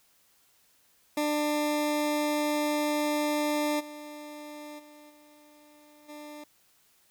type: tone with level steps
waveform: 20% pulse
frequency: 298 Hz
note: D4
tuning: 25 cents sharp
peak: -21 / -36 / -45 / -50 / -37 dBFS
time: 1.17-6.44 s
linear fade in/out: 5 ms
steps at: 3.79 / 4.78 / 5.09 / 6.08 s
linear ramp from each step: 20 ms
effects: white hiss -65 dBFS RMS until 7.1 s